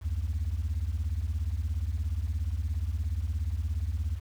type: beating tone pair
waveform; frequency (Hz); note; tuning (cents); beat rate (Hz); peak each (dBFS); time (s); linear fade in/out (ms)
sine; 69.3 / 86.3; C#2 / F2; 0 / -20; 17; -29; 0.01-4.2; 50
effects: tanh soft clip ceiling -24 dBFS + 9-bit